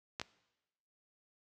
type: clicks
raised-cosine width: 0.2 ms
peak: -20 dBFS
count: 2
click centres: 0.198 / 0.215 s
effects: noise-tail reverb RT60 1.0 s tail -20 dB re dry + high-pass 60 Hz 12 dB/octave